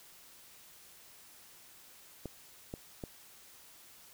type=clicks; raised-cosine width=2 ms; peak=-26 dBFS; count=3; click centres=2.257 / 2.739 / 3.038 s; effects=white hiss -57 dBFS RMS until 4.13 s